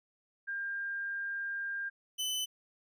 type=tone pair in turn; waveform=sine / sawtooth; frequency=1601 / 3022 Hz; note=G6 / F#7; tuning=+36 / +36 cents; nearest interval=major seventh; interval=1100 cents; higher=second; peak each=-34 / -29 dBFS; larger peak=second; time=0.47-1.9 / 2.18-2.46 s; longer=first; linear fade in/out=20 ms; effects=resampled to 32000 Hz